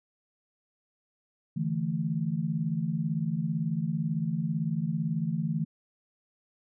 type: chord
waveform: sine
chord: D suspended second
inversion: none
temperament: equal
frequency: 146.83 / 164.81 / 220 Hz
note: D3 / E3 / A3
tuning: 0 / 0 / 0 cents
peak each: -33 / -29 / -33 dBFS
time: 1.56-5.65 s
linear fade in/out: 10 ms
effects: none